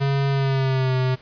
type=tone with pitch glide; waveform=square; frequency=138.3 to 129.04 Hz; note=C#3 to C3; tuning=-4 to -24 cents; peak=-19 dBFS; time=0-1.16 s; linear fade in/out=20 ms; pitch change=-120 cents; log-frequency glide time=0.3-0.96 s; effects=pink hiss -49 dBFS RMS until 1.21 s + resampled to 11025 Hz